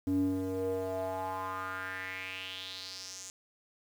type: tone with band-pass filter sweep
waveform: square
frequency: 94 Hz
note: F#2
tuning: 28 cents sharp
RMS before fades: -36 dBFS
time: 0.07-3.3 s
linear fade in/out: 0 ms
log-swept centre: 250 to 7000 Hz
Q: 4.5
effects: 9-bit